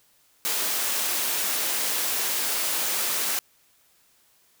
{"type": "high-pass noise", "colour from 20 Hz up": "white", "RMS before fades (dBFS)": -26, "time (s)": [0.45, 3.39], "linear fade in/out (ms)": 0, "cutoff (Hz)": 290, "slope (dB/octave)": 12, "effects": ["white hiss -62 dBFS RMS until 4.6 s"]}